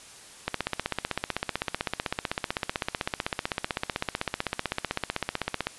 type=click train; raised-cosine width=0.3 ms; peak=-10 dBFS; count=83; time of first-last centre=0.48-5.67 s; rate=15.8 Hz; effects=white hiss -48 dBFS RMS until 5.78 s + resampled to 24000 Hz